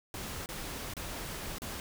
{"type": "noise with dropouts", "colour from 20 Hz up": "pink", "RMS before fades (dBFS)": -40, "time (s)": [0.14, 1.8], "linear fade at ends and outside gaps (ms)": 1, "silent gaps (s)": [[0.46, 0.489], [0.937, 0.967], [1.584, 1.619]], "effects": []}